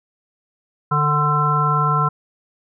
harmonic tone, 148.4 Hz, D3, 18 cents sharp, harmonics 1 / 3 / 5 / 7 / 9, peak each -19 / -29 / -28 / -20 / -19 dBFS, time 0.91-2.09 s, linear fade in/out 10 ms, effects none

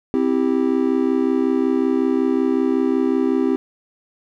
triangle chord, C major, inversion none, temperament just, 261.6 / 327 / 392.4 Hz, C4 / E4 / G4, 0 / -14 / +2 cents, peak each -17 / -19 / -19 dBFS, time 0.14-3.56 s, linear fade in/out 0 ms, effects none

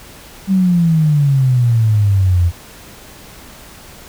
sine exponential sweep, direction down, 196 to 84.2 Hz, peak -9 dBFS, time 0.47-2.52 s, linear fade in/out 50 ms, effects pink hiss -38 dBFS RMS until 4.08 s

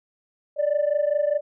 sine tone pair together, 576 / 600.9 Hz, D5 / D5, -34 / +40 cents, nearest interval minor second, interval 74 cents, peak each -21 dBFS, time 0.56-1.41 s, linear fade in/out 50 ms, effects tanh soft clip ceiling -15 dBFS

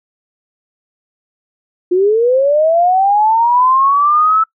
sine linear sweep, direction up, 349.2 to 1318.5 Hz, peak -8 dBFS, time 1.91-4.44 s, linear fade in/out 10 ms, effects noise-tail reverb RT60 0.1 s tail -21 dB re dry

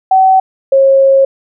sine tone pair in turn, 760 / 541.5 Hz, F#5 / C#5, +46 / -41 cents, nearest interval tritone, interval 587 cents, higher first, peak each -4 dBFS, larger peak neither, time 0.11-0.4 / 0.72-1.25 s, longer second, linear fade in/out 5 ms, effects none

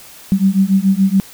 sine beating tone pair, 189.8 / 196.8 Hz, F#3 / G3, +44 / +7 cents, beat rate 7 Hz, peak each -13 dBFS, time 0.32-1.2 s, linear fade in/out 0 ms, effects white hiss -39 dBFS RMS until 1.33 s

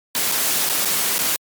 white noise with dropouts, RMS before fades -20 dBFS, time 0.15-1.36 s, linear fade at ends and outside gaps 0 ms, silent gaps 0.316-0.321 / 0.69-0.697 / 0.85-0.856 / 1.182-1.19 s, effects high-pass 150 Hz 12 dB/octave + MP3 96 kbps

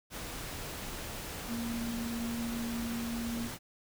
sine tone in noise, 233.1 Hz, A#3, in tune, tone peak -34 dBFS, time 1.47-3.5 s, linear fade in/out 50 ms, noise pink, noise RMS -41 dBFS, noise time 0.1-3.59 s, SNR +4 dB, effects none

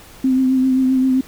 sine tone with vibrato, 260.5 Hz, C4, 7 cents flat, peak -12 dBFS, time 0.24-1.21 s, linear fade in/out 5 ms, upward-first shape triangle, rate 7.6 Hz, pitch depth 31 cents each way, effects pink hiss -42 dBFS RMS until 1.27 s

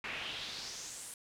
brown noise with band-pass filter sweep, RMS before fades -43 dBFS, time 0.04-1.14 s, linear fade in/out 2 ms, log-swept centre 2200 to 9800 Hz, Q 2.9, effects none

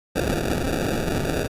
blue noise with sample-and-hold, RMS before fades -24 dBFS, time 0.15-1.48 s, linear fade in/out 20 ms, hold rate 1050 Hz, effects resampled to 32000 Hz

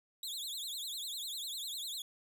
sawtooth tone with vibrato, 3729 Hz, A#7, in tune, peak -36 dBFS, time 0.23-2.02 s, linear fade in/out 2 ms, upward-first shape triangle, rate 10 Hz, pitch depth 240 cents each way, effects none

